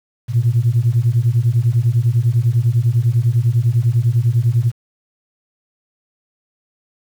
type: beating tone pair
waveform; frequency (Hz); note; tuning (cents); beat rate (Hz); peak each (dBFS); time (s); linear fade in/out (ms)
sine; 113.1 / 123.1; A2 / B2; +48 / -5; 10; -14; 0.28-4.72; 50
effects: tanh soft clip ceiling -6 dBFS + 7-bit